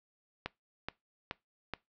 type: click train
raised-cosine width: 0.3 ms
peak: -19 dBFS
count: 4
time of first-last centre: 0.46-1.737 s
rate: 2.35 Hz
effects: noise-tail reverb RT60 0.2 s tail -22 dB re dry + low-pass 5000 Hz 12 dB/octave